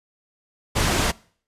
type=low-pass noise; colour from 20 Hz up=pink; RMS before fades=-21 dBFS; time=0.75-1.12 s; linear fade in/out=20 ms; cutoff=8700 Hz; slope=12 dB/octave; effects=noise-tail reverb RT60 0.5 s tail -23 dB re dry + resampled to 32000 Hz